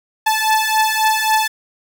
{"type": "beating tone pair", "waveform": "sawtooth", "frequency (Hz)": [870, 873.7], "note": ["A5", "A5"], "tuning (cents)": [-20, -12], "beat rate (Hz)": 3.7, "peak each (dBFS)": -13, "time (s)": [0.26, 1.48], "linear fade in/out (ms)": 10, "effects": []}